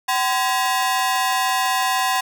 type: ring-modulated tone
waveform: sawtooth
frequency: 894 Hz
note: A5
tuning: 27 cents sharp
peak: -11 dBFS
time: 0.08-2.21 s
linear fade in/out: 10 ms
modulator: 132 Hz
effects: none